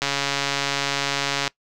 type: click train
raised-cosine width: 0.2 ms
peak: -5 dBFS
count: 205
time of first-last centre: 0.02-1.477 s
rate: 140 Hz
effects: noise-tail reverb RT60 0.1 s tail -21 dB re dry